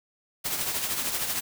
white noise with tremolo, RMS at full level -27 dBFS, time 0.44-1.41 s, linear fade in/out 20 ms, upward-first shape triangle, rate 13 Hz, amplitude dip 55%, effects none

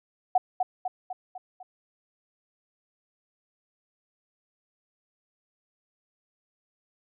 sine tone with echo, 740 Hz, F#5, in tune, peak -16 dBFS, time 0.35-0.38 s, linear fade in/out 5 ms, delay 250 ms, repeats 5, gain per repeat -5 dB, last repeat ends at 1.63 s, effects none

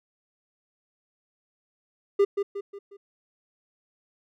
triangle tone with echo, 400.7 Hz, G4, 38 cents sharp, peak -14 dBFS, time 2.19-2.25 s, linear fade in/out 10 ms, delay 180 ms, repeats 4, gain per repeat -7 dB, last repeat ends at 2.97 s, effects none

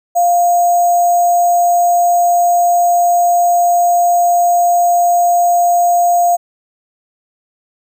sine tone with sample-and-hold, 698.5 Hz, F5, in tune, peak -8 dBFS, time 0.15-6.37 s, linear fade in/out 20 ms, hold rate 7350 Hz, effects none

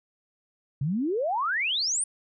sine exponential sweep, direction up, 128.9 to 9600 Hz, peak -24 dBFS, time 0.81-2.04 s, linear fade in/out 5 ms, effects none

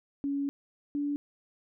sine tone pair in turn, 280.8 / 288.4 Hz, C#4 / D4, +22 / -31 cents, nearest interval unison, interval 47 cents, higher second, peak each -28 dBFS, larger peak neither, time 0.24-0.49 / 0.95-1.16 s, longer first, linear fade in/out 0 ms, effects none

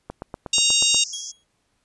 click train, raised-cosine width 1 ms, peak -17 dBFS, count 8, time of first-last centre 0.1-0.945 s, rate 8.28 Hz
harmonic tone, 932.3 Hz, A#5, in tune, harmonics 3 / 4 / 5 / 6 / 7 / 8 / 9, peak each -23 / -21 / -28 / -24 / -25 / -24 / -28 dBFS, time 0.53-1.04 s, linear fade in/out 5 ms
white band-pass noise, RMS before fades -35 dBFS, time 0.8-1.32 s, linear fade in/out 10 ms, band 5100 to 6900 Hz, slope 96 dB/octave
sawtooth tone with exponential decay, 3303 Hz, G#7, 10 cents flat, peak -24 dBFS, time 1.13-1.44 s, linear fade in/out 5 ms, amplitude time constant 67 ms
effects pink hiss -69 dBFS RMS until 1.84 s + resampled to 24000 Hz

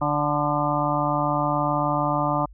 harmonic tone with a mistuned harmonic, 146.83 Hz, D3, in tune, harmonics 1 / 2 / 4 / 5 / 6 / 7 / 8, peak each -28 / -28 / -28 / -28 / -28 / -28 / -28 dBFS, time 0.01-2.46 s, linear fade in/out 10 ms, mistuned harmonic 8, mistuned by +35 cents, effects added 50 Hz sine -43 dBFS peak until 2.53 s

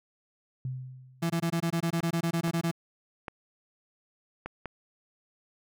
sine tone with exponential decay, 128.9 Hz, C3, 26 cents flat, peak -29 dBFS, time 0.65-1.48 s, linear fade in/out 2 ms, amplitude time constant 180 ms
35% pulse tone bursts, 167.6 Hz, E3, 29 cents sharp, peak -24 dBFS, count 15, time 1.22-2.714 s, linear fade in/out 10 ms, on 80 ms, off 21 ms
clicks, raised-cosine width 0.5 ms, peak -21 dBFS, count 5, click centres 2.003 / 2.478 / 3.282 / 4.46 / 4.657 s
effects none

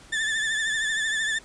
35% pulse tone with vibrato, 1760 Hz, A6, in tune, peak -22 dBFS, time 0.12-1.39 s, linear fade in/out 10 ms, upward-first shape triangle, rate 13 Hz, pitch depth 63 cents each way, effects pink hiss -50 dBFS RMS until 1.44 s + resampled to 22050 Hz

